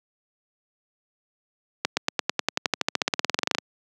accelerating click train, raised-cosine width 0.2 ms, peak -3 dBFS, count 26, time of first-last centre 1.85-3.584 s, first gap 120 ms, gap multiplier 0.95, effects high-pass 200 Hz 12 dB/octave

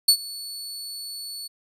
sawtooth tone with ADSR envelope, 4435 Hz, C#8, in tune, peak -8 dBFS, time 0.08-1.48 s, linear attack 7 ms, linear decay 76 ms, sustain -22 dB, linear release 16 ms, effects resampled to 32000 Hz

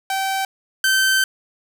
sawtooth tone pair in turn, 773 / 1546 Hz, G5 / G6, -24 / -24 cents, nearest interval octave, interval 1200 cents, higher second, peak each -16 / -11 dBFS, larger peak second, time 0.1-0.45 / 0.84-1.24 s, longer second, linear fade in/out 2 ms, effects none

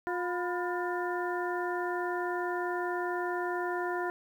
harmonic tone with a mistuned harmonic, 355.5 Hz, F4, 31 cents sharp, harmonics 1 / 2 / 3 / 4 / 5, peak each -33 / -36 / -38 / -39 / -40 dBFS, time 0.07-4.1 s, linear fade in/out 0 ms, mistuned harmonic 3, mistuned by -110 cents, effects 10-bit

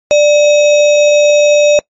sine tone with sample-and-hold, 590 Hz, D5, 8 cents sharp, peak -4 dBFS, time 0.11-1.79 s, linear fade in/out 0 ms, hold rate 3150 Hz, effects noise-tail reverb RT60 0.1 s tail -25 dB re dry + MP3 32 kbps

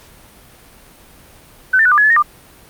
sine tone with pitch steps, 1517 / 1786 / 1479 / 1194 / 1691 / 1728 / 1851 / 1195 Hz, F#6 / A6 / F#6 / D6 / G#6 / A6 / A#6 / D6, +43 / +25 / -1 / +28 / +31 / -32 / -13 / +30 cents, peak -8 dBFS, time 1.73-2.226 s, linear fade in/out 10 ms, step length 62 ms, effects pink hiss -44 dBFS RMS until 2.69 s + Opus 48 kbps

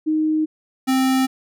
sine / square tone pair in turn, 311.1 / 262.2 Hz, D#4 / C4, 0 / +4 cents, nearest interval minor third, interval 296 cents, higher first, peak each -16 dBFS, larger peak neither, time 0.06-0.46 / 0.87-1.27 s, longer neither, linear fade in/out 20 ms, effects none

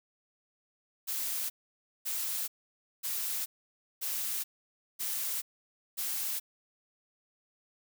blue noise bursts, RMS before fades -34 dBFS, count 6, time 1.07-6.4 s, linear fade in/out 20 ms, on 430 ms, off 550 ms, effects none

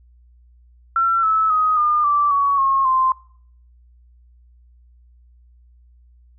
sine tone with pitch steps, 1352 / 1302.9 / 1255.6 / 1210.1 / 1166.2 / 1123.8 / 1083 / 1043.7 Hz, E6 / E6 / D#6 / D#6 / D6 / C#6 / C#6 / C6, +43 / -21 / +15 / -49 / -13 / +23 / -41 / -5 cents, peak -14 dBFS, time 0.96-3.12 s, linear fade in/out 2 ms, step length 270 ms, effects noise-tail reverb RT60 0.6 s tail -23 dB re dry + added 60 Hz sine -48 dBFS peak until 6.38 s

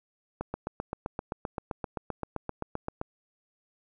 click train, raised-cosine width 1 ms, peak -18 dBFS, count 21, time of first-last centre 0.41-3.014 s, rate 7.68 Hz, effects none

